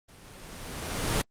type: noise with level ramp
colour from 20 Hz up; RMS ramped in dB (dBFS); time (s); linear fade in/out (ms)
pink; -53 to -25; 0.08-1.22; 10
effects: low-pass 11000 Hz 12 dB/octave + Opus 24 kbps